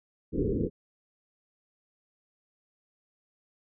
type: low-pass noise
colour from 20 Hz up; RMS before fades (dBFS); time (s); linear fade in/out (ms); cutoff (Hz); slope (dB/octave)
white; -28; 0.32-0.7; 50; 480; 96
effects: none